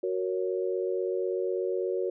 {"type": "chord", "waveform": "sine", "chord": "F# major", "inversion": "none", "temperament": "equal", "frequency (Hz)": [370, 466.2, 554.4], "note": ["F#4", "A#4", "C#5"], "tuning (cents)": [0, 0, 0], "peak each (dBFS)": [-29, -32, -34], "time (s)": [0.03, 2.1], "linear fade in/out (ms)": 5, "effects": []}